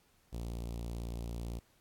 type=tone with notch filter; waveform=sawtooth; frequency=58 Hz; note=A#1; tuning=8 cents flat; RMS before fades=-40 dBFS; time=0.32-1.6 s; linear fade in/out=20 ms; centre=1600 Hz; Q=0.53; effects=pink hiss -70 dBFS RMS until 1.8 s + AAC 64 kbps